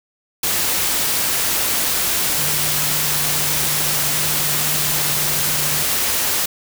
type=tone in noise; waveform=sine; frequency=150 Hz; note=D3; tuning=37 cents sharp; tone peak=-30 dBFS; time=2.38-5.83 s; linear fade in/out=5 ms; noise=white; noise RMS=-19 dBFS; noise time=0.43-6.46 s; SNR=-14 dB; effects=none